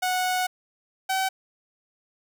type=tone pair in turn; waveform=sawtooth; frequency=736 / 762.6 Hz; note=F#5 / G5; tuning=-9 / -48 cents; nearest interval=minor second; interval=61 cents; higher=second; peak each=-19 dBFS; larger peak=neither; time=0.02-0.47 / 1.09-1.29 s; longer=first; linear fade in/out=10 ms; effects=none